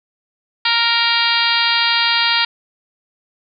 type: harmonic tone with a mistuned harmonic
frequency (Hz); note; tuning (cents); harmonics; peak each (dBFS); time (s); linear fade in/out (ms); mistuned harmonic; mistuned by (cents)
466.2; A#4; 0; 2 / 3 / 4 / 5 / 6 / 7 / 8 / 9 / 10; -22 / -22 / -22 / -22 / -22 / -22 / -22 / -22 / -22; 0.65-2.45; 5; 9; -20
effects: none